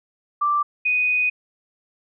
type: tone pair in turn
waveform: sine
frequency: 1174.7 / 2489 Hz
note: D6 / D#7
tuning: 0 / 0 cents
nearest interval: octave + minor second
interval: 1300 cents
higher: second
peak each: -17 dBFS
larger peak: neither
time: 0.41-0.63 / 0.85-1.3 s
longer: second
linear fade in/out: 10 ms
effects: none